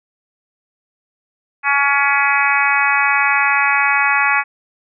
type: harmonic tone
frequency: 281.3 Hz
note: C#4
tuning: 26 cents sharp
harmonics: 3 / 4 / 5 / 6 / 7 / 8 / 9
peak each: -20 / -20 / -20 / -20 / -20 / -20 / -20 dBFS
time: 1.63-4.44 s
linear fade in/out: 50 ms
effects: none